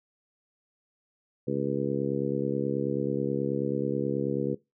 harmonic tone, 69.3 Hz, C#2, in tune, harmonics 2 / 3 / 4 / 5 / 6 / 7, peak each -33 / -33 / -33 / -33 / -33 / -33 dBFS, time 1.47-4.55 s, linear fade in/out 10 ms, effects noise-tail reverb RT60 0.2 s tail -19 dB re dry

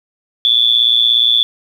sine tone with amplitude modulation, 3454 Hz, A7, 33 cents flat, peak -5 dBFS, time 0.45-1.43 s, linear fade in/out 0 ms, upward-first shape sine, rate 117 Hz, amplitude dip 85%, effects 7-bit

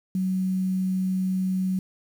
sine tone, 187.1 Hz, F#3, 20 cents sharp, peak -22 dBFS, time 0.15-1.79 s, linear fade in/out 2 ms, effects 8-bit

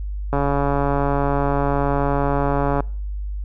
click train, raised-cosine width 1 ms, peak -7 dBFS, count 350, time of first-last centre 0.33-2.805 s, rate 141 Hz, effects noise-tail reverb RT60 0.5 s tail -24 dB re dry + added 50 Hz sine -24 dBFS peak until 3.44 s

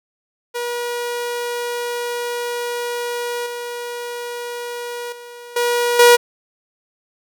sawtooth tone with level steps, 480.9 Hz, B4, 46 cents flat, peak -18 / -22 / -31 / -12 / -3 dBFS, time 0.54-6.17 s, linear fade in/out 20 ms, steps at 3.46 / 5.12 / 5.56 / 5.99 s, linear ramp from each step 5 ms, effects none

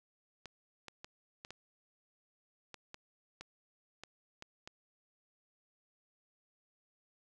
clicks, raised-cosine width 0.2 ms, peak -29 dBFS, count 11, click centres 0.457 / 0.883 / 1.045 / 1.449 / 1.506 / 2.743 / 2.944 / 3.41 / 4.036 / 4.424 / 4.675 s, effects none

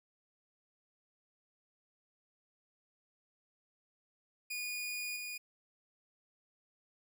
sawtooth tone with level steps, 2452 Hz, D#7, 26 cents flat, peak -34 / -37 dBFS, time 4.5-5.38 s, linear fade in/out 10 ms, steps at 5.16 s, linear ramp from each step 5 ms, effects none

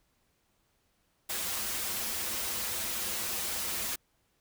white noise with comb filter, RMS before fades -34 dBFS, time 1.29-3.96 s, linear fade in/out 10 ms, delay 6.9 ms, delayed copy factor -1, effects pink hiss -73 dBFS RMS until 4.4 s

